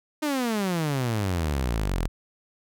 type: exponential sweep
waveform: sawtooth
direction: down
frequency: 311.1 to 38.89 Hz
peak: -20 dBFS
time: 0.22-2.08 s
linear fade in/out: 10 ms
effects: none